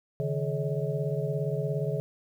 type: tone cluster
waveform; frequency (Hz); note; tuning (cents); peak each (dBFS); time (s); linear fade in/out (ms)
sine; 139.4 / 156.6 / 424.9 / 558 / 637; C#3 / D#3 / G#4 / C#5 / D#5; +10 / +11 / +40 / +11 / +41; -31 / -32 / -33 / -37 / -37; 0.2-2; 0
effects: 10-bit